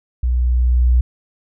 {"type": "tone with level ramp", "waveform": "sine", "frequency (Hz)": 61.4, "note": "B1", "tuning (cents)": -9, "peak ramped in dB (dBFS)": [-14, -9], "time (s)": [0.23, 1.01], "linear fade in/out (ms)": 5, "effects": []}